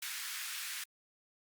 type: high-pass noise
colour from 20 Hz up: pink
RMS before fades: -41 dBFS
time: 0.02-0.84 s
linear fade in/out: 5 ms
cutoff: 1500 Hz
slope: 24 dB/octave
effects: Opus 48 kbps